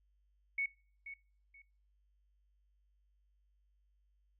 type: tone with echo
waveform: sine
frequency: 2217 Hz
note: C#7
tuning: in tune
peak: -32 dBFS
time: 0.58-0.66 s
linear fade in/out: 5 ms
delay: 480 ms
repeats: 2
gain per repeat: -12 dB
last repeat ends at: 1.62 s
effects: noise-tail reverb RT60 0.5 s tail -25 dB re dry + added 50 Hz sine -70 dBFS peak until 4.39 s